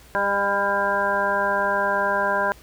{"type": "harmonic tone with a mistuned harmonic", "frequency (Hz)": 199.7, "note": "G3", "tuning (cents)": 32, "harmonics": [1, 2, 3, 4, 5, 7, 8], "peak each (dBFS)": [-35, -31, -25, -29, -24, -29, -25], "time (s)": [0.15, 2.52], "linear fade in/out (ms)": 0, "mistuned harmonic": 3, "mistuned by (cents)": 16, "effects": ["added 60 Hz sine -50 dBFS peak until 2.62 s", "pink hiss -50 dBFS RMS until 2.62 s"]}